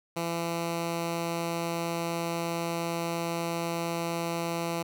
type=tone; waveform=10% pulse; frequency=168.5 Hz; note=E3; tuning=38 cents sharp; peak=-21 dBFS; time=0.16-4.83 s; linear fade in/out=10 ms; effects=none